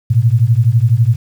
sine beating tone pair, 110 / 122 Hz, A2 / B2, 0 / -21 cents, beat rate 12 Hz, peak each -11 dBFS, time 0.1-1.16 s, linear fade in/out 10 ms, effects 7-bit

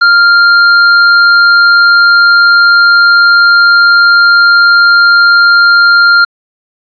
square tone, 1396.9 Hz, F6, in tune, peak -3 dBFS, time 0.01-6.25 s, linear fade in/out 10 ms, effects resampled to 11025 Hz + 7-bit

